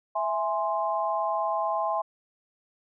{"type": "chord", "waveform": "sine", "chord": "E augmented", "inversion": "none", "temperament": "equal", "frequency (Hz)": [659.3, 830.6, 1046.5], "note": ["E5", "G#5", "B#5"], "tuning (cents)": [0, 0, 0], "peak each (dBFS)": -29, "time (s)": [0.15, 2.02], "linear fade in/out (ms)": 10, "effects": []}